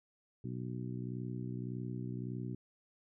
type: harmonic tone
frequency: 61.74 Hz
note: B1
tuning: in tune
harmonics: 2 / 3 / 4 / 5 / 6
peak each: -40 / -44 / -46 / -48 / -50 dBFS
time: 0.44-2.55 s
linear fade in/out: 5 ms
effects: none